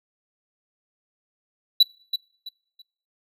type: tone with echo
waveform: triangle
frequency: 3951 Hz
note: B7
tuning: in tune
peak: -9 dBFS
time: 1.8-1.83 s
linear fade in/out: 5 ms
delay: 330 ms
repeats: 3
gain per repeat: -11 dB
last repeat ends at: 2.82 s
effects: noise-tail reverb RT60 0.6 s tail -26 dB re dry